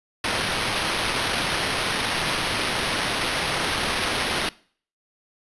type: noise with sample-and-hold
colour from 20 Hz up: blue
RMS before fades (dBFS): -25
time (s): 0.24-4.49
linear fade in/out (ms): 2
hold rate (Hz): 7350
effects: noise-tail reverb RT60 0.5 s tail -22 dB re dry + resampled to 24000 Hz